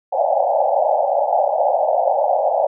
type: band-pass noise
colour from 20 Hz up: pink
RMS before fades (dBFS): -17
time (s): 0.12-2.67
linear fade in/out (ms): 10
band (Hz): 540 to 840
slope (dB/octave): 96
effects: none